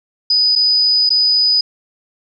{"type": "tone with dropouts", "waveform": "sine", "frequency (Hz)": 4978, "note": "D#8", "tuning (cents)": 0, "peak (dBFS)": -10, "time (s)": [0.3, 1.61], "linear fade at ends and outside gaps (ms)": 5, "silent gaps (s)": [[0.554, 0.559], [1.093, 1.103]], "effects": []}